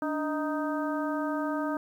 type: harmonic tone with a mistuned harmonic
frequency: 311.1 Hz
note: D#4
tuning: in tune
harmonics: 1 / 2 / 3 / 4 / 5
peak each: -30 / -34 / -37 / -37 / -40 dBFS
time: 0.02-1.77 s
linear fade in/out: 2 ms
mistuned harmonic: 1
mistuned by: -100 cents
effects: 10-bit